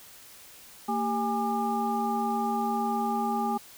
sine tone cluster, 227.7 / 395 / 821 / 1199 Hz, A#3 / G4 / G#5 / D6, -40 / +13 / -20 / +36 cents, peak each -30 / -35 / -28 / -35 dBFS, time 0.88-3.58 s, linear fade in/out 10 ms, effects white hiss -50 dBFS RMS until 3.77 s

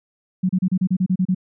sine tone bursts, 184.9 Hz, F#3, 1 cent flat, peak -15 dBFS, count 10, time 0.43-1.348 s, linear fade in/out 10 ms, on 63 ms, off 32 ms, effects none

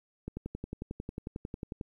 click train, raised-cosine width 3 ms, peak -24 dBFS, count 18, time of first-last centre 0.28-1.812 s, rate 11.1 Hz, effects 11-bit

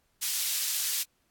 pink high-pass noise, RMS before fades -30 dBFS, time 0.21-1.04 s, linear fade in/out 20 ms, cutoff 4100 Hz, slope 12 dB/octave, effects pink hiss -72 dBFS RMS until 1.3 s + AAC 64 kbps

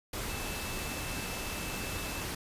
sine tone in noise, 2637 Hz, E7, in tune, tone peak -44 dBFS, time 0.29-2.23 s, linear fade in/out 5 ms, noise pink, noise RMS -37 dBFS, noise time 0.13-2.35 s, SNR -10 dB, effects resampled to 32000 Hz

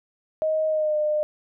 sine tone with pitch glide, 627 to 604.9 Hz, D#5 to D#5, +13 to -49 cents, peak -20 dBFS, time 0.42-1.23 s, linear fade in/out 0 ms, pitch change -62 cents, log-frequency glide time 0.68-0.97 s, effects none

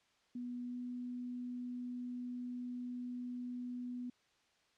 sine tone with pitch glide, 244.8 to 246.5 Hz, B3 to B3, -15 to -3 cents, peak -40 dBFS, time 0.35-4.1 s, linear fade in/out 5 ms, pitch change +12 cents, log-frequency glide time 0.67-0.75 s, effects white hiss -73 dBFS RMS until 4.77 s + low-pass 5000 Hz 12 dB/octave

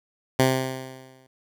10% pulse tone with exponential decay, 130.81 Hz, C3, in tune, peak -7 dBFS, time 0.39-1.27 s, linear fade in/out 5 ms, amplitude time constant 190 ms, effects none

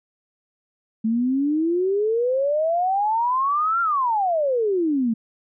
sine exponential two-way sweep, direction up then down, 217.4 to 1396.9 to 217.4 Hz, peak -18 dBFS, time 1.04-5.14 s, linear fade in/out 10 ms, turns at 3.81 s, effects none

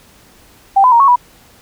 sine tone with pitch steps, 785 / 1007 / 936 / 1103 / 978 Hz, G5 / B5 / A#5 / C#6 / B5, +2 / +33 / +7 / -9 / -17 cents, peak -5 dBFS, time 0.76-1.16 s, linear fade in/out 10 ms, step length 80 ms, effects pink hiss -46 dBFS RMS until 1.61 s

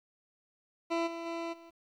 20% pulse tone with level steps, 334.6 Hz, E4, 26 cents sharp, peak -24 / -33 / -30 / -46 dBFS, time 0.9-1.71 s, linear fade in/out 20 ms, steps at 1.06 / 1.25 / 1.52 s, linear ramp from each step 20 ms, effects low-pass 4000 Hz 12 dB/octave + 11-bit

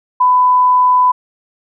sine tone, 1000 Hz, B5, 21 cents sharp, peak -7 dBFS, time 0.2-1.12 s, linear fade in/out 10 ms, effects none

